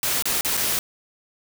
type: noise with dropouts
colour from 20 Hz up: white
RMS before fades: -23 dBFS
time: 0.03-0.79 s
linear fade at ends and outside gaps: 1 ms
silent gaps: 0.224-0.255 / 0.41-0.448 / 0.569-0.574 s
effects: none